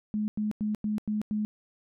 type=tone bursts; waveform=sine; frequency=212 Hz; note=G#3; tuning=36 cents sharp; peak=-26 dBFS; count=6; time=0.14-1.45 s; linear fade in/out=0 ms; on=140 ms; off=94 ms; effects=none